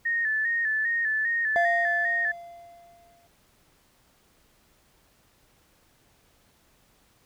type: tone with vibrato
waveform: sine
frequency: 1800 Hz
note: A6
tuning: 39 cents sharp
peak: -23 dBFS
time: 0.05-2.32 s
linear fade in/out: 10 ms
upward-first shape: square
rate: 2.5 Hz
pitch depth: 53 cents each way
type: tone with exponential decay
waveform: triangle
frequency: 689 Hz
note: F5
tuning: 24 cents flat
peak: -18 dBFS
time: 1.56-3.27 s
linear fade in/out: 0 ms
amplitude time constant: 370 ms
effects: pink hiss -63 dBFS RMS until 7.25 s